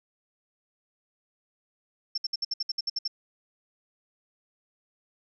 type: tone bursts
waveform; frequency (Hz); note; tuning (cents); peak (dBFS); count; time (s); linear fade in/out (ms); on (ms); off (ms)
sine; 5390; E8; +38; -26; 11; 2.15-3.078; 5; 28; 62
effects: none